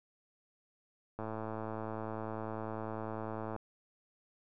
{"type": "click train", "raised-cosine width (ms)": 1, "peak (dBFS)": -26, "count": 262, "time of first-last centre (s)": [1.19, 3.563], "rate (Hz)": 110, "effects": []}